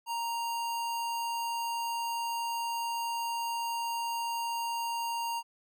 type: tone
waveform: square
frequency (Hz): 932.3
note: A#5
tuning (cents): 0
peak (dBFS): -32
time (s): 0.06-5.43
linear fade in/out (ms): 50
effects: none